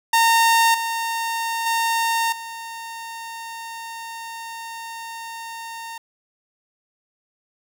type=tone with level steps; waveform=sawtooth; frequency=916 Hz; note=A#5; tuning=31 cents flat; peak=-10 / -19 / -15 / -28 dBFS; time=0.13-5.98 s; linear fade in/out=5 ms; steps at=0.74 / 1.66 / 2.32 s; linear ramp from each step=5 ms; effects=8-bit